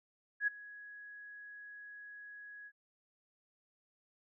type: tone with ADSR envelope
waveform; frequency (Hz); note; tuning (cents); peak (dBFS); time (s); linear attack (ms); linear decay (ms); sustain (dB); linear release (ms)
sine; 1670; G#6; +9; -27; 0.4-2.72; 73; 13; -21; 56
effects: none